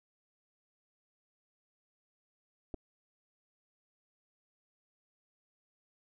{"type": "clicks", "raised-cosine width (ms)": 2, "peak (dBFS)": -28, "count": 2, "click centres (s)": [2.741, 2.744], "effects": []}